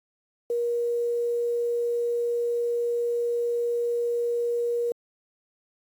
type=tone with quantisation; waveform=sine; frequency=474.7 Hz; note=A#4; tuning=31 cents sharp; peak=-23 dBFS; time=0.5-4.92 s; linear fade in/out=2 ms; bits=8; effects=AAC 64 kbps